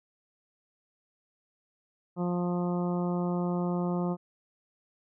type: harmonic tone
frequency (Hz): 176.6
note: F3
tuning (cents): +20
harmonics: 1 / 2 / 3 / 4 / 5 / 6 / 7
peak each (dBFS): -28 / -34 / -38 / -40 / -42 / -44 / -45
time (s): 2.16-4.17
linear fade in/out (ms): 50
effects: none